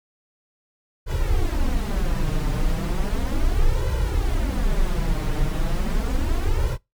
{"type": "noise with flanger", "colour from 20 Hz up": "brown", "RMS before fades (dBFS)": -21, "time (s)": [1.06, 6.78], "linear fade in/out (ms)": 50, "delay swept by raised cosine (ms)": [2, 6.6], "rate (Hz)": 0.35, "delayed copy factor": 1, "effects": ["noise-tail reverb RT60 0.2 s tail -24 dB re dry"]}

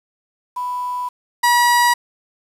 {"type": "tone pair in turn", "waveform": ["sine", "30% pulse"], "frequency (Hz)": [990, 964], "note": ["B5", "B5"], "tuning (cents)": [4, -42], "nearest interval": "unison", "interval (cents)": 46, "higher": "first", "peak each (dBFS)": [-21, -9], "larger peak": "second", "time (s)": [[0.56, 1.09], [1.43, 1.94]], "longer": "first", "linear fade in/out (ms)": 10, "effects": ["resampled to 32000 Hz", "7-bit"]}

